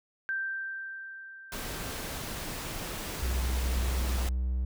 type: tone with exponential decay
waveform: sine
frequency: 1568 Hz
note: G6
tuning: in tune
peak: -28 dBFS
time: 0.29-3.01 s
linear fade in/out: 0 ms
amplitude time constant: 590 ms
type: noise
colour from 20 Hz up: pink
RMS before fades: -37 dBFS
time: 1.52-4.29 s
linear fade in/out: 2 ms
type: tone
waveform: triangle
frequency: 62.9 Hz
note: B1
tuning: 32 cents sharp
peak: -25 dBFS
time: 3.22-4.65 s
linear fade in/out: 5 ms
effects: none